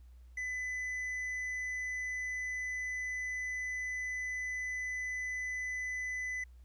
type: tone with tanh clipping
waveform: triangle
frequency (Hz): 2004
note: B6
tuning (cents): +25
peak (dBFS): -36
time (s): 0.37-6.44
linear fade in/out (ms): 5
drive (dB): 9
effects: added 61 Hz sine -52 dBFS peak until 6.64 s + pink hiss -75 dBFS RMS until 6.64 s